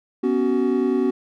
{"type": "chord", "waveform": "triangle", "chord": "B suspended second", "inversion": "none", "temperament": "equal with one note detuned", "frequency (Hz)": [246.9, 277.2, 375.6], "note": ["B3", "C#4", "F#4"], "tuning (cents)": [0, 0, 26], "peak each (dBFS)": [-20, -21, -19], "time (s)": [0.23, 1.11], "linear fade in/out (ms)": 10, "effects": []}